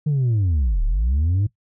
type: linear two-way sweep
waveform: sine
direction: down then up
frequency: 154.3 to 33.8 to 106.4 Hz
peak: -14 dBFS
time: 0.06-1.47 s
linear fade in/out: 10 ms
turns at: 0.84 s
effects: noise-tail reverb RT60 0.1 s tail -17 dB re dry + tanh soft clip ceiling -15 dBFS